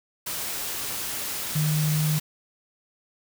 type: tone in noise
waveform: sine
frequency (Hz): 153.2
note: D#3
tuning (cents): -27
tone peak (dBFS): -21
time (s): 1.55-2.19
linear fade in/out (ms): 10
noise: white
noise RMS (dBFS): -31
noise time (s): 0.26-2.2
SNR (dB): +7
effects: none